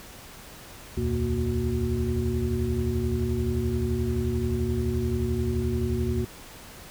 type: tone cluster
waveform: sine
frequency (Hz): 72.8 / 84.3 / 120 / 232.7 / 366.8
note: D2 / E2 / B2 / A#3 / F#4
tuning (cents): -15 / +39 / -49 / -3 / -15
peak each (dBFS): -30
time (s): 0.97-6.25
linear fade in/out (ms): 5
effects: pink hiss -45 dBFS RMS until 6.9 s